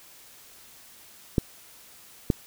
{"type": "clicks", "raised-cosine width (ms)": 3, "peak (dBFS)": -7, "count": 2, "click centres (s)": [1.382, 2.302], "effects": ["white hiss -51 dBFS RMS until 2.46 s"]}